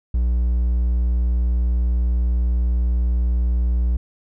triangle tone, 60 Hz, B1, 49 cents flat, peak -14 dBFS, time 0.14-3.97 s, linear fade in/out 5 ms, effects none

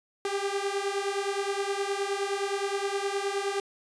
sawtooth beating tone pair, 393.1 / 402.7 Hz, G4 / G4, +5 / +47 cents, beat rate 9.6 Hz, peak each -27 / -27 dBFS, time 0.25-3.6 s, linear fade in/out 2 ms, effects resampled to 22050 Hz

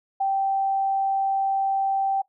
sine tone, 780 Hz, G5, 9 cents flat, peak -20 dBFS, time 0.2-2.22 s, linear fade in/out 10 ms, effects noise-tail reverb RT60 0.1 s tail -18 dB re dry

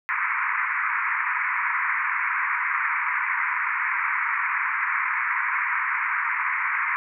white band-pass noise, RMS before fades -25 dBFS, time 0.09-6.96 s, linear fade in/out 0 ms, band 950 to 2300 Hz, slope 96 dB/octave, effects none

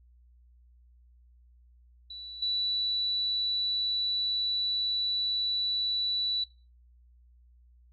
sine tone with level steps, 3951 Hz, B7, in tune, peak -39 / -26 dBFS, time 2.1-6.44 s, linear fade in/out 5 ms, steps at 2.42 s, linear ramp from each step 5 ms, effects noise-tail reverb RT60 0.3 s tail -18 dB re dry + added 60 Hz sine -56 dBFS peak until 7.92 s

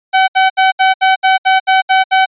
sawtooth tone bursts, 760 Hz, F#5, 46 cents sharp, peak -3 dBFS, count 10, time 0.13-2.26 s, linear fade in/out 20 ms, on 150 ms, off 70 ms, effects resampled to 8000 Hz

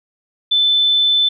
sine tone, 3520 Hz, A7, in tune, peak -11 dBFS, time 0.51-1.29 s, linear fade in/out 10 ms, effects none

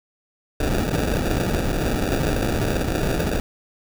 pink noise with sample-and-hold, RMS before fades -22 dBFS, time 0.6-3.4 s, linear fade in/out 2 ms, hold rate 1050 Hz, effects none

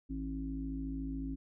harmonic tone, 53.9 Hz, A1, 35 cents flat, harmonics 1 / 3 / 5 / 6, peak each -40 / -46 / -38 / -51 dBFS, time 0.09-1.36 s, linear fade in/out 20 ms, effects none

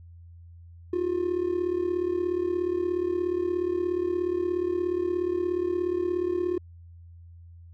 triangle tone with amplitude modulation, 355.8 Hz, F4, 32 cents sharp, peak -18 dBFS, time 0.93-6.58 s, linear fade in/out 5 ms, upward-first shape sine, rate 36.9 Hz, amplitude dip 80%, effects tanh soft clip ceiling -17 dBFS + added 85 Hz sine -45 dBFS peak until 7.73 s

